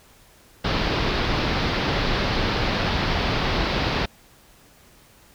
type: low-pass noise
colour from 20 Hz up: pink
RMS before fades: -23 dBFS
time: 0.64-4.06 s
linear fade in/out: 10 ms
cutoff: 4900 Hz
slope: 48 dB/octave
effects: pink hiss -53 dBFS RMS until 5.34 s